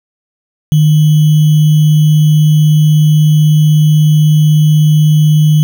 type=tone with sample-and-hold; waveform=sine; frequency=152.7 Hz; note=D#3; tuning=32 cents flat; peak=-4 dBFS; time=0.72-5.63 s; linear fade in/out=0 ms; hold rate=3150 Hz; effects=none